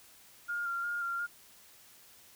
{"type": "tone with vibrato", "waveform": "sine", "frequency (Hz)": 1400, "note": "F6", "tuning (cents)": 4, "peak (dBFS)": -32, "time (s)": [0.48, 1.27], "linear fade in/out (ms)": 20, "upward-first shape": "square", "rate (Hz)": 2.8, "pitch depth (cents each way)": 20, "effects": ["white hiss -58 dBFS RMS until 2.35 s"]}